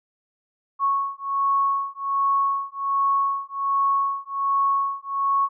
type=beating tone pair; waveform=sine; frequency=1104 / 1105.3 Hz; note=C#6 / C#6; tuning=-7 / -5 cents; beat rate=1.3 Hz; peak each=-23 dBFS; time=0.79-5.49 s; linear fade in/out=50 ms; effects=none